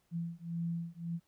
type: beating tone pair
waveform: sine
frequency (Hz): 167.7 / 169.5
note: E3 / E3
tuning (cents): +30 / +49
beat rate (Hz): 1.8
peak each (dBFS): -38 / -38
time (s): 0.11-1.2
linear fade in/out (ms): 50
effects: pink hiss -75 dBFS RMS until 1.27 s